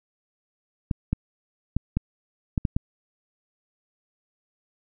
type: clicks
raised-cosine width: 5 ms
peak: -10 dBFS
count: 7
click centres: 0.912 / 1.13 / 1.766 / 1.97 / 2.578 / 2.652 / 2.765 s
effects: none